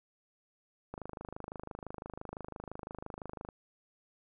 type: click train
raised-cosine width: 1 ms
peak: -27 dBFS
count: 67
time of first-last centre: 0.94-3.488 s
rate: 25.9 Hz
effects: none